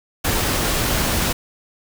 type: noise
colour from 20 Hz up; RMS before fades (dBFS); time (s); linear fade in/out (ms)
pink; -20; 0.24-1.33; 10
effects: none